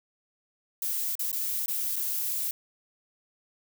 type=noise with dropouts; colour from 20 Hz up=violet; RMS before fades=-30 dBFS; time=0.82-2.51 s; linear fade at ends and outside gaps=2 ms; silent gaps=1.153-1.193 / 1.316-1.328 / 1.66-1.681 / 1.959-1.963 s; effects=none